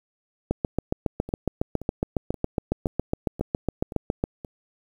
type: two click trains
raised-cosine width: 2 ms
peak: -9 / -22 dBFS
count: 28 / 7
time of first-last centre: 0.51-4.239 / 1.29-4.448 s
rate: 7.24 / 1.9 Hz
effects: 8-bit